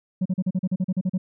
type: tone bursts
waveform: sine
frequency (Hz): 185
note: F#3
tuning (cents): 0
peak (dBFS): -17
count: 12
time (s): 0.21-1.18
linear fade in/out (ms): 10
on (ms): 46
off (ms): 38
effects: tanh soft clip ceiling -19 dBFS